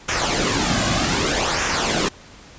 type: noise with flanger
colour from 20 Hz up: pink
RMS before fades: -20 dBFS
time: 0.08-2.09 s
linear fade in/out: 10 ms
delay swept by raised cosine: 0.23 to 2.23 ms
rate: 0.64 Hz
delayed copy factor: -0.6
effects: pink hiss -44 dBFS RMS until 2.58 s + resampled to 16000 Hz